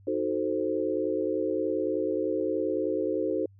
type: chord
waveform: sine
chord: D# diminished seventh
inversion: none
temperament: equal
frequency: 311.1 / 370 / 440 / 523.3 Hz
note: D#4 / F#4 / A4 / C5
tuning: 0 / 0 / 0 / 0 cents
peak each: -31 dBFS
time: 0.07-3.46 s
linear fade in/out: 5 ms
effects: added 98 Hz sine -52 dBFS peak until 3.59 s